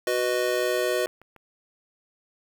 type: chord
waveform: square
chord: B major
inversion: second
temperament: just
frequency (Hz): 370.4 / 493.9 / 617.4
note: F#4 / B4 / D#5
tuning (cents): +2 / 0 / -14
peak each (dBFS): -28 / -28 / -28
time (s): 0.07-1.06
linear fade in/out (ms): 2
type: click train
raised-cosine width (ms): 0.5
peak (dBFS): -34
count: 9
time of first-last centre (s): 0.19-1.363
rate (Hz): 6.82
effects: 9-bit